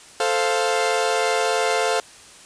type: chord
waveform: sawtooth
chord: F major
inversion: first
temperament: equal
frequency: 440 / 523.3 / 698.5 Hz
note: A4 / C5 / F5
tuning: 0 / 0 / 0 cents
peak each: -19 / -20 / -19 dBFS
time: 0.2-2 s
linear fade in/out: 2 ms
effects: white hiss -45 dBFS RMS until 2.45 s + resampled to 22050 Hz